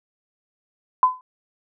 sine tone with exponential decay, 1015 Hz, B5, 47 cents sharp, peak -8 dBFS, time 1.03-1.21 s, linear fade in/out 1 ms, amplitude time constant 38 ms, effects none

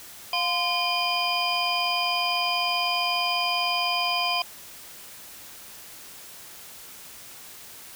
sine tone cluster, 704 / 1030 / 2435 / 3113 / 4908 Hz, F5 / C6 / D#7 / G7 / D#8, +14 / -28 / -38 / -13 / -25 cents, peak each -29 dBFS, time 0.33-4.42 s, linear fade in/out 2 ms, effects white hiss -44 dBFS RMS until 7.95 s

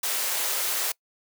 white high-pass noise, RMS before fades -27 dBFS, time 0.03-0.92 s, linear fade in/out 5 ms, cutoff 390 Hz, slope 24 dB/octave, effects noise-tail reverb RT60 0.1 s tail -24 dB re dry

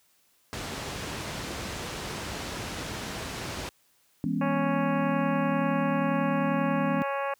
pink low-pass noise, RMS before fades -35 dBFS, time 0.53-3.69 s, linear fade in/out 0 ms, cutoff 7300 Hz, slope 12 dB/octave
sine chord, C# minor seventh, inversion first, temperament equal with one note detuned, 164.81 / 204.8 / 246.9 / 277.2 Hz, E3 / G#3 / B3 / C#4, 0 / -24 / 0 / 0 cents, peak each -31 dBFS, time 4.24-7.02 s, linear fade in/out 0 ms
harmonic tone, 277.2 Hz, C#4, in tune, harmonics 2 / 3 / 4 / 5 / 6 / 7 / 8 / 9 / 10, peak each -31 / -34 / -33 / -42 / -38 / -45 / -46 / -43 / -47 dBFS, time 4.41-7.34 s, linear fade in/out 5 ms
effects white hiss -66 dBFS RMS until 7.39 s + high-pass 60 Hz 12 dB/octave

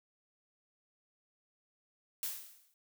blue noise with exponential decay, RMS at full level -35 dBFS, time 2.23-2.74 s, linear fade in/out 1 ms, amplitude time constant 110 ms, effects none

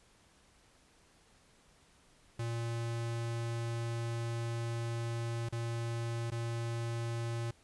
square tone with dropouts, 116.54 Hz, A#2, in tune, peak -35 dBFS, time 2.39-7.51 s, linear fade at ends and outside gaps 5 ms, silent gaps 5.489-5.524 / 6.304-6.318 s, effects pink hiss -65 dBFS RMS until 7.63 s + resampled to 24000 Hz

